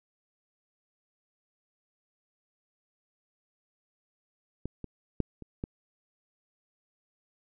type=clicks; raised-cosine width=3 ms; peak=-21 / -25 / -13 / -30 / -20 dBFS; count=5; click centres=4.656 / 4.843 / 5.203 / 5.423 / 5.639 s; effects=none